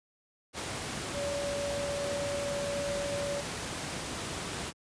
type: tone in noise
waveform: sine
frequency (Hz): 570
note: C#5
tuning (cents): +48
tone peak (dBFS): -32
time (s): 1.13-3.43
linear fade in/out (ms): 50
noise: pink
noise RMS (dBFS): -36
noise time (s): 0.53-4.73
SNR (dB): +1
effects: high-pass 80 Hz 12 dB/octave + resampled to 22050 Hz